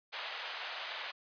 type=band-pass noise; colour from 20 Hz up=white; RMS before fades=-42 dBFS; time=0.12-1.12 s; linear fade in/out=20 ms; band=590 to 3800 Hz; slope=24 dB/octave; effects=resampled to 11025 Hz